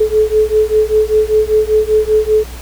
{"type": "beating tone pair", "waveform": "sine", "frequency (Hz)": [428.6, 433.7], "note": ["A4", "A4"], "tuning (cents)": [-45, -25], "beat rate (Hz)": 5.1, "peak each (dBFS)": -12, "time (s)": [0, 2.44], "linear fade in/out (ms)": 10, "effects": ["added 60 Hz sine -27 dBFS peak until 2.61 s", "pink hiss -34 dBFS RMS until 2.61 s"]}